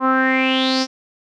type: tone with low-pass filter sweep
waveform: sawtooth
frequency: 261.6 Hz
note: C4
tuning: in tune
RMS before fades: -17 dBFS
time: 0-0.87 s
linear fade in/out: 50 ms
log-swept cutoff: 1100 to 5600 Hz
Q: 7.1
effects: none